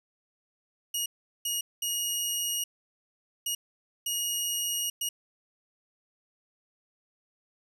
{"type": "tone bursts at uneven times", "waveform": "15% pulse", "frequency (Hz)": 2879, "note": "F#7", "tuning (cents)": -48, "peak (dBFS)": -21, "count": 6, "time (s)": [[0.94, 1.06], [1.45, 1.61], [1.82, 2.64], [3.46, 3.55], [4.06, 4.9], [5.01, 5.09]], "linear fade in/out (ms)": 5, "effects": []}